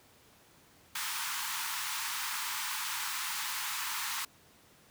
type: high-pass noise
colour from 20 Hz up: pink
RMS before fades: -36 dBFS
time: 0.95-4.25 s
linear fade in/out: 5 ms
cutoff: 860 Hz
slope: 96 dB/octave
effects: pink hiss -61 dBFS RMS until 4.9 s + high-pass 80 Hz 12 dB/octave